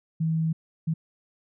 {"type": "tone bursts at uneven times", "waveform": "sine", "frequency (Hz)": 161.1, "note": "E3", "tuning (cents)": -39, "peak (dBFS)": -22, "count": 2, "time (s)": [[0.2, 0.53], [0.87, 0.94]], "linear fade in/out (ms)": 10, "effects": []}